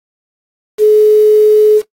sine tone with quantisation, 425.9 Hz, G#4, 44 cents sharp, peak -3 dBFS, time 0.78-1.82 s, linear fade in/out 50 ms, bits 5, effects noise-tail reverb RT60 0.1 s tail -17 dB re dry + AAC 48 kbps

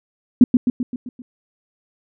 sine tone with echo, 246.9 Hz, B3, in tune, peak -3 dBFS, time 0.41-0.44 s, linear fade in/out 2 ms, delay 130 ms, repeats 6, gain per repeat -5 dB, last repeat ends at 1.22 s, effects none

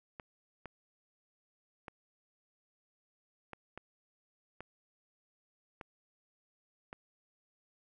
clicks, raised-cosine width 0.5 ms, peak -29 dBFS, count 8, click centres 0.198 / 0.657 / 1.882 / 3.533 / 3.776 / 4.606 / 5.812 / 6.929 s, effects none

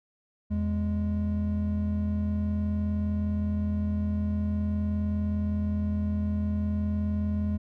triangle tone pair together, 82.41 / 207.7 Hz, E2 / G#3, 0 / 0 cents, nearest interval octave + major third, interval 1600 cents, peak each -26 dBFS, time 0.5-7.58 s, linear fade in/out 20 ms, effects none

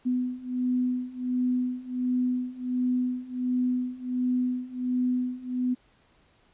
sine beating tone pair, 249.7 / 251.1 Hz, B3 / B3, +19 / +29 cents, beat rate 1.4 Hz, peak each -29 / -27 dBFS, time 0.05-5.75 s, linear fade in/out 20 ms, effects pink hiss -63 dBFS RMS until 6.53 s + resampled to 8000 Hz

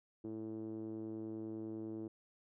5% pulse tone with low-pass filter, 110 Hz, A2, in tune, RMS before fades -44 dBFS, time 0.24-2.08 s, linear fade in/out 5 ms, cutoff 330 Hz, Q 3.6, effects none

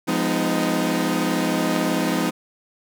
sawtooth chord, F half-diminished seventh, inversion none, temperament equal with one note detuned, 174.61 / 207.7 / 252.6 / 311.1 Hz, F3 / Ab3 / Cb4 / Eb4, 0 / 0 / +39 / 0 cents, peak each -22 / -23 / -21 / -20 dBFS, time 0.07-2.31 s, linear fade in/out 20 ms, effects none

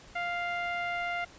sawtooth tone with low-pass filter, 698.5 Hz, F5, in tune, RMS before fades -33 dBFS, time 0.15-1.25 s, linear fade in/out 10 ms, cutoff 2200 Hz, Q 2.8, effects pink hiss -53 dBFS RMS until 1.38 s + resampled to 16000 Hz

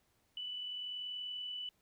sine tone with amplitude modulation, 2977 Hz, F#7, 10 cents sharp, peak -38 dBFS, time 0.37-1.69 s, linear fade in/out 2 ms, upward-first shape sine, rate 40.5 Hz, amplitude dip 30%, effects pink hiss -75 dBFS RMS until 1.81 s

